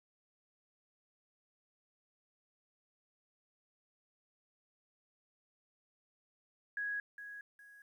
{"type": "tone with echo", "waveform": "sine", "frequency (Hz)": 1661.2, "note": "G#6", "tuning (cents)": 0, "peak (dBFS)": -35, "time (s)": [6.77, 7], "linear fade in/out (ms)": 2, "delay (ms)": 410, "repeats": 2, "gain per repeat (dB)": -10, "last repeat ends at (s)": 7.82, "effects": ["12-bit"]}